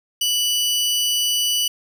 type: tone pair together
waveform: sawtooth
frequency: 2960 / 4699 Hz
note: F#7 / D8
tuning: 0 / 0 cents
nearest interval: minor sixth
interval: 800 cents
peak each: -15 / -26 dBFS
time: 0.21-1.68 s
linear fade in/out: 5 ms
effects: none

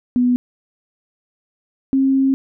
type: tone pair in turn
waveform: sine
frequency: 246.9 / 268.5 Hz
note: B3 / C4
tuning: 0 / +45 cents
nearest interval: minor second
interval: 145 cents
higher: second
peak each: -12 dBFS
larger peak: neither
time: 0.16-0.36 / 1.93-2.34 s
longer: second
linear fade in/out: 0 ms
effects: none

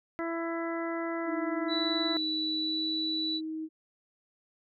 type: harmonic tone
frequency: 333.2 Hz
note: E4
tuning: 19 cents sharp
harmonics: 1 / 2 / 3 / 4 / 5 / 6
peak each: -33 / -37 / -42 / -40 / -45 / -42 dBFS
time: 0.19-2.17 s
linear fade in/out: 0 ms
type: tone with pitch glide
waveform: sine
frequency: 312.5 to 316.1 Hz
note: D#4 to D#4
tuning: +8 to +27 cents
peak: -33 dBFS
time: 1.25-3.69 s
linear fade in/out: 50 ms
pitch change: +19 cents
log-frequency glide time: 2.58-2.78 s
type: tone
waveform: sine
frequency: 3951 Hz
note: B7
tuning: in tune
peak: -30 dBFS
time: 1.68-3.41 s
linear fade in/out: 50 ms
effects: none

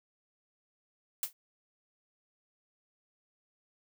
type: noise with exponential decay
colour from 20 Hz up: blue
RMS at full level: -28 dBFS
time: 1.23-1.33 s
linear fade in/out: 1 ms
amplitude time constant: 20 ms
effects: none

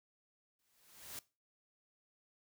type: noise with exponential growth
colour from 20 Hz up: white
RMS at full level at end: -44 dBFS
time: 0.59-1.19 s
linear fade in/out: 2 ms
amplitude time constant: 130 ms
effects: noise-tail reverb RT60 0.3 s tail -20 dB re dry

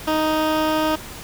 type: tone with notch filter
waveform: 15% pulse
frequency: 311.6 Hz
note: D#4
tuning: 3 cents sharp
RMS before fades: -20 dBFS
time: 0.07-0.96 s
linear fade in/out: 10 ms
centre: 8400 Hz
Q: 0.63
effects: pink hiss -36 dBFS RMS until 1.23 s

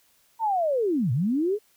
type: linear two-way sweep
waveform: sine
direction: down then up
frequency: 932 to 110 to 438.1 Hz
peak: -21 dBFS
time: 0.39-1.59 s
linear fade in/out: 50 ms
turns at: 1.12 s
effects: white hiss -63 dBFS RMS until 1.76 s

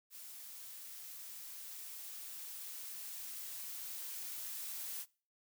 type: noise with level ramp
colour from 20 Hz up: blue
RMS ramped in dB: -51 to -43 dBFS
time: 0.1-5.06 s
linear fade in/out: 50 ms
effects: noise-tail reverb RT60 0.4 s tail -23 dB re dry

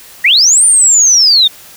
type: linear two-way sweep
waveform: sine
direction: up then down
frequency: 1802 to 9170 to 3544 Hz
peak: -4 dBFS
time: 0.24-1.48 s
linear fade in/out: 10 ms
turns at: 0.65 s
effects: white hiss -36 dBFS RMS until 1.76 s

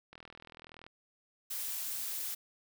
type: click train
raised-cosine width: 0.3 ms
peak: -34 dBFS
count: 31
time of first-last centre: 0.13-0.865 s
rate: 40.8 Hz
type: noise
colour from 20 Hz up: blue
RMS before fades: -38 dBFS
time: 1.5-2.35 s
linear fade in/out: 10 ms
effects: none

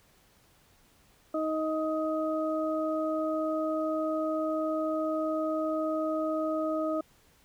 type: harmonic tone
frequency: 313.9 Hz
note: D#4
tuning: 15 cents sharp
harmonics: 1 / 2 / 4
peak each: -31 / -30 / -36 dBFS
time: 1.34-7.01 s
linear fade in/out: 5 ms
effects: pink hiss -63 dBFS RMS until 7.44 s

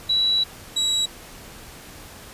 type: tone pair in turn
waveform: sine / 35% pulse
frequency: 3921 / 3889 Hz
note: B7 / B7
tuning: -13 / -27 cents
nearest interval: unison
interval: 14 cents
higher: first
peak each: -17 dBFS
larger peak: neither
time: 0.09-0.44 / 0.76-1.06 s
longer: first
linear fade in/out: 10 ms
effects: pink hiss -42 dBFS RMS until 2.33 s + resampled to 32000 Hz

